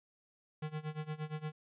square tone with tremolo, 153.7 Hz, D#3, 21 cents flat, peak -36 dBFS, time 0.62-1.52 s, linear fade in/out 5 ms, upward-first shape sine, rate 8.6 Hz, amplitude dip 90%, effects resampled to 8000 Hz

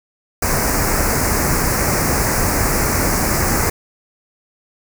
pink band-stop noise, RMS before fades -17 dBFS, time 0.42-3.7 s, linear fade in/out 5 ms, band 2300 to 4900 Hz, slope 48 dB/octave, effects none

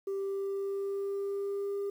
sine tone with pitch glide, 392 to 400.7 Hz, G4 to G4, 0 to +38 cents, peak -29 dBFS, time 0.07-1.9 s, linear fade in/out 5 ms, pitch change +38 cents, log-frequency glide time 0.19-1.79 s, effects tanh soft clip ceiling -30 dBFS + 10-bit

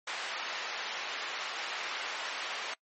white band-pass noise, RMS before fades -38 dBFS, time 0.07-2.74 s, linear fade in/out 5 ms, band 640 to 2900 Hz, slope 12 dB/octave, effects noise-tail reverb RT60 0.1 s tail -25 dB re dry + MP3 32 kbps

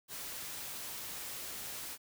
white noise, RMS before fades -43 dBFS, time 0.08-1.98 s, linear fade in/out 50 ms, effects none

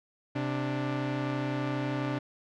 sawtooth tone pair together, 130.96 / 294 Hz, C3 / D4, +2 / +2 cents, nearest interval octave + major second, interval 1400 cents, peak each -28 / -28 dBFS, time 0.35-2.19 s, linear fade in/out 10 ms, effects low-pass 3000 Hz 12 dB/octave

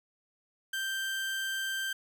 30% pulse tone, 1568 Hz, G6, in tune, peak -29 dBFS, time 0.73-1.93 s, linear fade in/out 5 ms, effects none

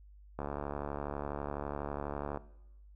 click train, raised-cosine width 1 ms, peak -23 dBFS, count 144, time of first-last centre 0.39-2.373 s, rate 72.1 Hz, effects noise-tail reverb RT60 0.9 s tail -19 dB re dry + added 50 Hz sine -53 dBFS peak until 2.95 s

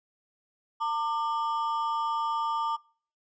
triangle ring-modulated tone, 1050 Hz, C6, 6 cents sharp, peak -21 dBFS, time 0.8-2.77 s, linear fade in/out 20 ms, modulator 142 Hz, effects noise-tail reverb RT60 0.5 s tail -26 dB re dry + resampled to 16000 Hz

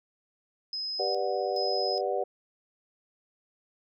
sine tone with tremolo, 5080 Hz, D#8, 35 cents sharp, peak -31 dBFS, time 0.73-2.01 s, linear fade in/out 2 ms, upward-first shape square, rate 1.2 Hz, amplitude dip 80%
sine chord, G major seventh, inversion none, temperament just, 392 / 490 / 588 / 735 Hz, G4 / B4 / D5 / F#5, 0 / -14 / +2 / -12 cents, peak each -32 dBFS, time 0.99-2.24 s, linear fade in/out 10 ms
effects none

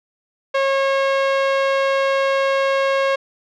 sawtooth tone with low-pass filter, 544 Hz, C#5, 33 cents flat, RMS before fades -18 dBFS, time 0.54-3.16 s, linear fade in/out 10 ms, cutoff 3100 Hz, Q 0.83, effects none

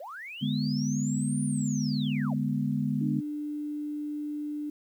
sine linear two-way sweep, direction up then down, 504 to 9480 to 504 Hz, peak -38 dBFS, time 0-2.34 s, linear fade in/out 5 ms, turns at 1.44 s
sine chord, G# diminished, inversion second, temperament equal, 146.83 / 207.7 / 246.9 Hz, D3 / G#3 / B3, 0 / 0 / 0 cents, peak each -30 dBFS, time 0.41-3.21 s, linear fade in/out 20 ms
sine tone, 296.9 Hz, D4, 19 cents sharp, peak -31 dBFS, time 3.01-4.7 s, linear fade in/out 5 ms
effects 10-bit

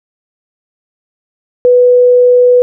sine tone, 493.9 Hz, B4, in tune, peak -3 dBFS, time 1.65-2.62 s, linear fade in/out 0 ms, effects none

